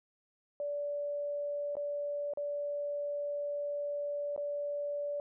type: tone with dropouts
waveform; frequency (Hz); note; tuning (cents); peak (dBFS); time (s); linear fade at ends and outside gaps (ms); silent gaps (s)
sine; 579; D5; -25; -33; 0.6-5.2; 1; 1.754-1.768 / 2.336-2.373 / 4.363-4.377
effects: none